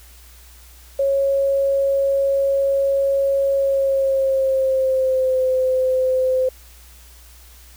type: tone with pitch glide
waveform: sine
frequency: 550 to 516.1 Hz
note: C#5 to C5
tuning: -14 to -24 cents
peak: -15 dBFS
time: 0.99-6.49 s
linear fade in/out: 5 ms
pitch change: -110 cents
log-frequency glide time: 3.54-5.41 s
effects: added 60 Hz sine -44 dBFS peak until 7.76 s + white hiss -48 dBFS RMS until 7.76 s